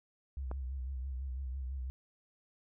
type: tone with vibrato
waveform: sine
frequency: 65.41 Hz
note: C2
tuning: in tune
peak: -36 dBFS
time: 0.37-1.9 s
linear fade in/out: 0 ms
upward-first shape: sine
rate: 6 Hz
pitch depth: 80 cents each way
type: click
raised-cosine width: 1 ms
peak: -28 dBFS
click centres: 0.514 s
effects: none